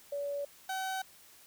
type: tone pair in turn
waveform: sine / 30% pulse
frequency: 570 / 760.9 Hz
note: C#5 / F#5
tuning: +48 / +48 cents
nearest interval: perfect fourth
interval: 500 cents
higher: second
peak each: -33 / -31 dBFS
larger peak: second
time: 0.12-0.45 / 0.69-1.02 s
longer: neither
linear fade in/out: 5 ms
effects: white hiss -58 dBFS RMS until 1.46 s